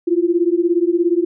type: beating tone pair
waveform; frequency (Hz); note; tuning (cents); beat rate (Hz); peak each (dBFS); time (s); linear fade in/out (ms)
sine; 336.7 / 353.7; E4 / F4; +37 / +22; 17; -16; 0.07-1.25; 10
effects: none